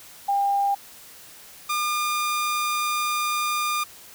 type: tone pair in turn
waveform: sine / sawtooth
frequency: 800 / 1207.3 Hz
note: G5 / D6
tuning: +35 / +47 cents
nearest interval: perfect fifth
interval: 712 cents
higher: second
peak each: -19 dBFS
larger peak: neither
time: 0.28-0.75 / 1.69-3.84 s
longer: second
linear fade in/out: 10 ms
effects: white hiss -46 dBFS RMS until 4.14 s